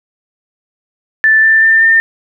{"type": "tone with pitch steps", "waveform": "sine", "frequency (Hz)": [1761, 1776.3, 1791.8, 1807.4], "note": ["A6", "A6", "A6", "A6"], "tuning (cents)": [1, 16, 31, 46], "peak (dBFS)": -5, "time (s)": [1.24, 2], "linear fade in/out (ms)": 0, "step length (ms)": 190, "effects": []}